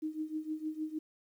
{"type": "tone with tremolo", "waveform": "sine", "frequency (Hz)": 311.1, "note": "D#4", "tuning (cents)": 0, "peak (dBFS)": -31, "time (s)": [0.02, 0.99], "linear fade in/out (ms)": 10, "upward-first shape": "triangle", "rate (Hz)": 6.5, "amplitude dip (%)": 90, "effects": ["11-bit"]}